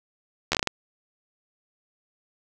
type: slowing click train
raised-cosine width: 0.2 ms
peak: -5 dBFS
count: 7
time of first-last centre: 0.52-0.673 s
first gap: 12 ms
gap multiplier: 1.3
effects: none